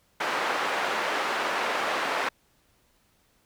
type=band-pass noise; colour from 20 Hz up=white; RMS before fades=-28 dBFS; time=0.2-2.29 s; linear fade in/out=5 ms; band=440 to 1600 Hz; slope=12 dB/octave; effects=pink hiss -66 dBFS RMS until 3.45 s